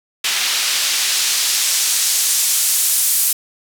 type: noise with band-pass filter sweep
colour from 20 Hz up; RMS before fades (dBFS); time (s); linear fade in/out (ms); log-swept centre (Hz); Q
white; -17; 0.24-3.33; 5; 3000 to 11000; 0.81
effects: none